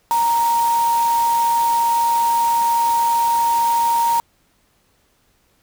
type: tone in noise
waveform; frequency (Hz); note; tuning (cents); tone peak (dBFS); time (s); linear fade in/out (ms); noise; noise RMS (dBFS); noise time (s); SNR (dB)
sine; 932.3; A#5; 0; -14; 0.11-4.2; 0; white; -30; 0.11-4.2; +13
effects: pink hiss -61 dBFS RMS until 5.62 s